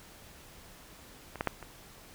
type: clicks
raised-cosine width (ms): 0.5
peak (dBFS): -26 / -15 / -12 / -28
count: 4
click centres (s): 1.357 / 1.409 / 1.473 / 1.627
effects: pink hiss -53 dBFS RMS until 2.14 s